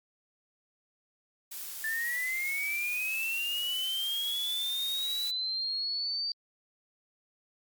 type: noise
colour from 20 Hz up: blue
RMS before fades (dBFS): -40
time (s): 1.51-5.31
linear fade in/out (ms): 10
type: linear sweep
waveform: sine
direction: up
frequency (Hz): 1751 to 4650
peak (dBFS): -30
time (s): 1.84-6.32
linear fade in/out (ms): 2
effects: Opus 48 kbps